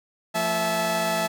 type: tone cluster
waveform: sawtooth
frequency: 174.1 / 225.2 / 658 / 864 Hz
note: F3 / A3 / E5 / A5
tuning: -5 / +40 / -3 / -32 cents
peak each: -28 / -30 / -21 / -24 dBFS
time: 0.34-1.28 s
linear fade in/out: 20 ms
effects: none